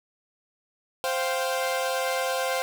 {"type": "chord", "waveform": "sawtooth", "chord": "C suspended fourth", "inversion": "none", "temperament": "equal with one note detuned", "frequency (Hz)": [523.3, 698.5, 780.4], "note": ["C5", "F5", "G5"], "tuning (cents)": [0, 0, -8], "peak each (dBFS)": [-23, -27, -29], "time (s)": [1.04, 2.62], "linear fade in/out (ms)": 0, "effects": []}